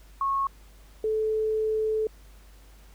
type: tone pair in turn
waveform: sine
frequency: 1095 / 435.4 Hz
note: C#6 / A4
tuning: -22 / -18 cents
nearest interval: octave + major third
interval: 1596 cents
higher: first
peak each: -23 dBFS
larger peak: neither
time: 0.21-0.47 / 1.04-2.07 s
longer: second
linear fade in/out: 2 ms
effects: added 50 Hz sine -49 dBFS peak until 2.94 s + pink hiss -58 dBFS RMS until 2.94 s